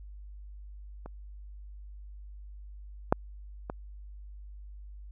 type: clicks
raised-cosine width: 1 ms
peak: -28 / -7 / -20 dBFS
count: 3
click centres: 1.06 / 3.125 / 3.699 s
effects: added 50 Hz sine -43 dBFS peak until 5.11 s